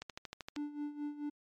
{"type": "click train", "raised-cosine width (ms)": 0.2, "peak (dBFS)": -25, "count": 8, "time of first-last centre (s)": [0.02, 0.563], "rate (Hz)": 12.9}
{"type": "tone with tremolo", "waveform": "triangle", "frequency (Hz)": 293.7, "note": "D4", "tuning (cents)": 0, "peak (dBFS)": -33, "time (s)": [0.56, 1.3], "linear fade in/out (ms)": 10, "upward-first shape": "sine", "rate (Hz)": 4.6, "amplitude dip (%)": 75}
{"effects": ["MP3 64 kbps"]}